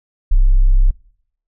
sine tone, 32.7 Hz, C1, in tune, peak -6 dBFS, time 0.31-0.91 s, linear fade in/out 10 ms, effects noise-tail reverb RT60 0.7 s tail -23 dB re dry + tanh soft clip ceiling -4 dBFS

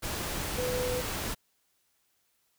sine tone in noise, 499.1 Hz, B4, 18 cents sharp, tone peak -30 dBFS, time 0.57-1.02 s, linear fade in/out 20 ms, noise pink, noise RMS -34 dBFS, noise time 0.02-1.35 s, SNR +1 dB, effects white hiss -73 dBFS RMS until 2.58 s

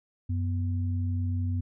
sine tone pair together, 92.5 / 246.8 Hz, F#2 / B3, 0 / -1 cents, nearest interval octave + perfect fourth, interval 1699 cents, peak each -26 / -36 dBFS, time 0.29-1.61 s, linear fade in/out 10 ms, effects none

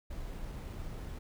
brown noise with sample-and-hold, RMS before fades -41 dBFS, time 0.1-1.19 s, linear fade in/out 10 ms, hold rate 11025 Hz, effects none

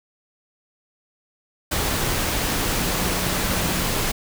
sine tone in noise, 181.5 Hz, F#3, 33 cents flat, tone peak -31 dBFS, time 2.79-3.9 s, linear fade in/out 10 ms, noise pink, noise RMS -23 dBFS, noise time 1.71-4.12 s, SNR -11 dB, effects none

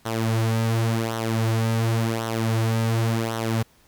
sawtooth tone with flanger, 113.2 Hz, A2, 50 cents sharp, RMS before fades -23 dBFS, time 0.05-3.63 s, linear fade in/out 10 ms, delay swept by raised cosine 0.41 to 6.11 ms, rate 0.91 Hz, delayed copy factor -0.65, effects pink hiss -58 dBFS RMS until 3.87 s

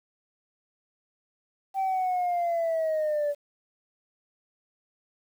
sine linear sweep, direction down, 779 to 575 Hz, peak -22 dBFS, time 1.74-3.35 s, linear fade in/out 50 ms, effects tanh soft clip ceiling -22 dBFS + 9-bit

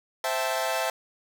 sawtooth chord, A minor seventh, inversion first, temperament equal with one note detuned, 523.3 / 659.3 / 776.8 / 880 Hz, C5 / E5 / G5 / A5, 0 / 0 / -16 / 0 cents, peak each -28 / -25 / -30 / -28 dBFS, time 0.24-0.9 s, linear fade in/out 2 ms, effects none

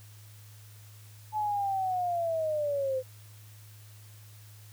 sine linear sweep, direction down, 864 to 509 Hz, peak -27 dBFS, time 1.32-3.03 s, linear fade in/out 50 ms, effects added 105 Hz sine -49 dBFS peak until 4.72 s + white hiss -57 dBFS RMS until 4.72 s

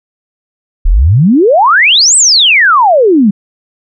sine exponential two-way sweep, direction up then down, 32.7 to 8372 to 188.8 Hz, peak -3 dBFS, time 0.85-3.31 s, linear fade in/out 10 ms, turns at 2.16 s, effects none

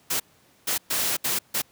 white noise bursts at uneven times, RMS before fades -25 dBFS, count 5, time 0.1-0.2 / 0.67-0.78 / 0.9-1.17 / 1.24-1.39 / 1.54-1.62 s, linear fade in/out 10 ms, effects pink hiss -59 dBFS RMS until 1.71 s + high-pass 100 Hz 12 dB/octave

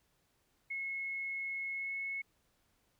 sine tone with pitch glide, 2178 to 2192 Hz, C#7 to C#7, -31 to -20 cents, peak -36 dBFS, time 0.7-2.22 s, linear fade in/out 10 ms, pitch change +11 cents, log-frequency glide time 1.74-1.94 s, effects pink hiss -75 dBFS RMS until 2.99 s

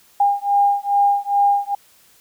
sine beating tone pair, 806 / 808.4 Hz, G5 / G#5, +48 / -47 cents, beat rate 2.4 Hz, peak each -17 dBFS, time 0.2-1.75 s, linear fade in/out 5 ms, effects white hiss -53 dBFS RMS until 2.2 s

